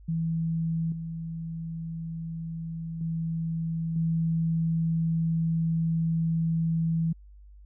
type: tone with level steps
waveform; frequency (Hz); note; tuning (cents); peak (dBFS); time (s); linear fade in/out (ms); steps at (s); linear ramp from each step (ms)
sine; 163.8; E3; -11; -25 / -32 / -27 / -23; 0.08-7.13; 10; 0.92 / 3.01 / 3.96; 2
effects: added 50 Hz sine -47 dBFS peak until 7.65 s